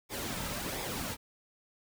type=noise with flanger; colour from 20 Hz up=pink; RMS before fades=-37 dBFS; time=0.09-1.17 s; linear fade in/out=50 ms; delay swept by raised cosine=0.68 to 2.78 ms; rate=1.4 Hz; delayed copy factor=-0.5; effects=none